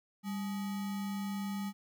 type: tone with sample-and-hold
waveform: sine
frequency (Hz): 198.7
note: G3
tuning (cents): +24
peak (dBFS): -34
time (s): 0.23-1.73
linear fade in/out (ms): 50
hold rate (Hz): 1050
effects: none